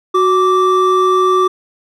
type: tone pair together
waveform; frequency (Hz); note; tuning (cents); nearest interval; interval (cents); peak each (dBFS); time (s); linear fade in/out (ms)
triangle; 370 / 1169.3; F#4 / D6; 0 / -8; octave + minor sixth; 1992; -10; 0.14-1.48; 10
effects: none